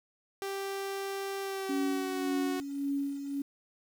sawtooth tone with pitch glide, 392.2 to 368.1 Hz, G4 to F#4, +1 to -9 cents, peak -30 dBFS, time 0.42-2.6 s, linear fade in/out 0 ms, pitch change -110 cents, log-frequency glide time 1.41-2.35 s
sine tone with tremolo, 280 Hz, C#4, 18 cents sharp, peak -28 dBFS, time 1.69-3.42 s, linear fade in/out 5 ms, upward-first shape sine, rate 1.8 Hz, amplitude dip 60%
effects 9-bit

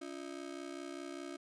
35% pulse ring-modulated tone, 316.7 Hz, D#4, 31 cents sharp, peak -38 dBFS, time 0.01-1.37 s, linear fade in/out 10 ms, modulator 32.5 Hz, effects resampled to 22050 Hz

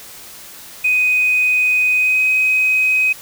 sine tone with pitch glide, 2501 to 2523 Hz, D#7 to D#7, +8 to +23 cents, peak -11 dBFS, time 0.84-3.13 s, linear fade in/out 10 ms, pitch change +15 cents, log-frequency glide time 1.96-2.22 s, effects tanh soft clip ceiling -7 dBFS + white hiss -37 dBFS RMS until 3.21 s

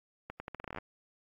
accelerating click train, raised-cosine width 0.5 ms, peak -25 dBFS, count 13, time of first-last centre 0.3-0.784 s, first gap 100 ms, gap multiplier 0.81, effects AAC 32 kbps

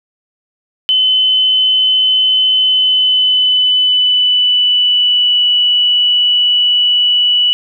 sine tone with pitch glide, 3038 to 2952 Hz, F#7 to F#7, +45 to -5 cents, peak -8 dBFS, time 0.89-7.53 s, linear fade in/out 0 ms, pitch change -50 cents, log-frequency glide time 2.55-5.44 s, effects none

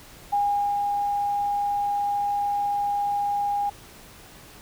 sine tone with ADSR envelope, 814 Hz, G#5, 35 cents flat, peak -19 dBFS, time 0.32-3.7 s, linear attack 14 ms, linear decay 420 ms, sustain -3 dB, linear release 10 ms, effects pink hiss -47 dBFS RMS until 4.61 s

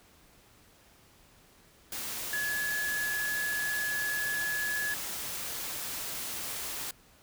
sine tone in noise, 1697 Hz, G#6, 37 cents sharp, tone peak -30 dBFS, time 2.33-4.94 s, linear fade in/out 2 ms, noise white, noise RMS -37 dBFS, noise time 1.92-6.91 s, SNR +4 dB, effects pink hiss -60 dBFS RMS until 7.22 s

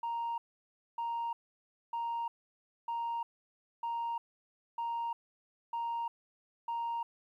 sine tone bursts, 932.3 Hz, A#5, in tune, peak -31 dBFS, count 8, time 0.03-7.03 s, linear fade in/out 5 ms, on 350 ms, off 600 ms, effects tanh soft clip ceiling -31 dBFS + 12-bit

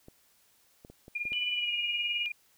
clicks, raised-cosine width 2 ms, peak -35 dBFS, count 6, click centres 0.084 / 0.849 / 0.9 / 1.081 / 1.254 / 1.32 s
sine tone with tremolo, 2417 Hz, D7, 49 cents sharp, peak -28 dBFS, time 1.15-2.32 s, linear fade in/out 5 ms, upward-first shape triangle, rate 19 Hz, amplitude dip 85%
sine tone with pitch glide, 2971 to 2865 Hz, F#7 to F7, +6 to +44 cents, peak -31 dBFS, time 1.33-2.26 s, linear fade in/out 0 ms, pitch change -62 cents, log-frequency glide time 1.53-1.72 s
effects white hiss -66 dBFS RMS until 2.57 s

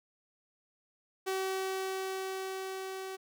sawtooth tone with level ramp, 380.9 Hz, G4, 50 cents flat, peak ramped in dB -27 to -35 dBFS, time 1.26-3.17 s, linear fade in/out 20 ms, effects none

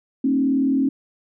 sine tone with frequency modulation, 269.2 Hz, C4, 49 cents sharp, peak -16 dBFS, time 0.24-0.89 s, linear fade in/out 5 ms, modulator 39.2 Hz, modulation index 0.77, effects none

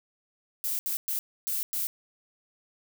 violet noise bursts at uneven times, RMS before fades -30 dBFS, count 5, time 0.64-0.79 / 0.86-0.97 / 1.08-1.19 / 1.47-1.63 / 1.73-1.87 s, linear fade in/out 0 ms, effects none

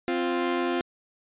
sawtooth tone pair together, 261.6 / 349.2 Hz, C4 / F4, 0 / 0 cents, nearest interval perfect fourth, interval 500 cents, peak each -25 / -22 dBFS, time 0.08-0.81 s, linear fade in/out 0 ms, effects resampled to 8000 Hz

